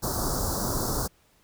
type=band-stop noise; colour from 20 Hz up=pink; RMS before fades=-28 dBFS; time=0.02-1.08 s; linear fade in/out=20 ms; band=1400 to 4500 Hz; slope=48 dB/octave; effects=pink hiss -63 dBFS RMS until 1.43 s